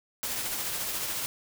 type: noise with tremolo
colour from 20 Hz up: white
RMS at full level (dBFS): -31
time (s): 0.23-1.26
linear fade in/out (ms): 0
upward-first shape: triangle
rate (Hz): 14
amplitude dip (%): 35
effects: none